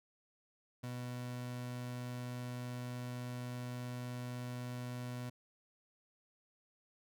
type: tone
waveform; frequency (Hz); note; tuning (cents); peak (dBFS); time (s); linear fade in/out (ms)
30% pulse; 123.47; B2; 0; -38; 0.83-5.3; 10
effects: none